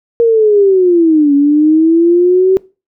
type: linear two-way sweep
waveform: sine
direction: down then up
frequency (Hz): 470.3 to 280.5 to 383.1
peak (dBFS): -5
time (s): 0.2-2.57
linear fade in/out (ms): 0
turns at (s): 1.34
effects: noise-tail reverb RT60 0.3 s tail -22 dB re dry